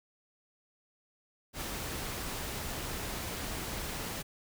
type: noise with ADSR envelope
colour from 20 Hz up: pink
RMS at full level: -36 dBFS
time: 1.53-4.23 s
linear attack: 79 ms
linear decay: 20 ms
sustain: -2 dB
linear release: 20 ms
effects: none